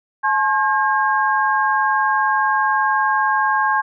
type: tone cluster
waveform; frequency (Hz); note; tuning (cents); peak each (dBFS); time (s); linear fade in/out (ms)
sine; 855 / 1074 / 1615; A5 / C6 / G#6; -50 / +45 / -49; -19; 0.23-3.82; 20
effects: none